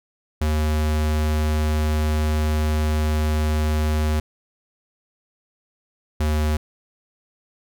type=tone pair in turn; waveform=square; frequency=76.7 / 76.28 Hz; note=D#2 / D#2; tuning=-24 / -34 cents; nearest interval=unison; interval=10 cents; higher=first; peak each=-19 dBFS; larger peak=neither; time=0.41-4.2 / 6.2-6.57 s; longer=first; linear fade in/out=5 ms; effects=none